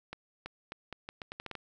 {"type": "accelerating click train", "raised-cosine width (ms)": 0.3, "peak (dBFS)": -24, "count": 11, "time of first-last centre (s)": [0.13, 1.553], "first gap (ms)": 330, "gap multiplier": 0.79, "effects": []}